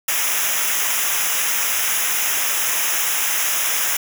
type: noise with comb filter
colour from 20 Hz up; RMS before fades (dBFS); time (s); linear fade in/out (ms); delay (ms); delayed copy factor
white; -20; 0.08-3.97; 5; 0.23; -0.9
effects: none